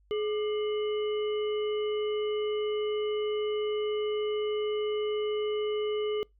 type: harmonic tone with a mistuned harmonic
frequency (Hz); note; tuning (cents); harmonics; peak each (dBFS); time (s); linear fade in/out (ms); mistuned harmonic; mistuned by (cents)
423.2; G#4; +33; 1 / 3 / 5 / 7; -27 / -43 / -46 / -42; 0.11-6.23; 0; 3; -100
effects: noise-tail reverb RT60 0.2 s tail -26 dB re dry + added 50 Hz sine -61 dBFS peak until 6.39 s